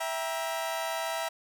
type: chord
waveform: sawtooth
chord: E diminished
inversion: none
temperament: just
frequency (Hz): 659.3 / 791.1 / 949.3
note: E5 / G5 / Bb5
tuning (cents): 0 / +16 / +31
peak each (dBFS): -29 / -34 / -32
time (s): 0-1.29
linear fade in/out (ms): 10
effects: none